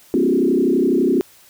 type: tone with frequency modulation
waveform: sine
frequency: 311.1 Hz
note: D#4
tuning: in tune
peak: -13 dBFS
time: 0.14-1.21 s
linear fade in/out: 0 ms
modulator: 32 Hz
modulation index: 2.6
effects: white hiss -49 dBFS RMS until 1.49 s